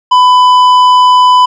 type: tone with tanh clipping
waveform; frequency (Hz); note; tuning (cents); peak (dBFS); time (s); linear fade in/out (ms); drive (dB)
sine; 1000; B5; +21; -4; 0.11-1.46; 10; 9
effects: none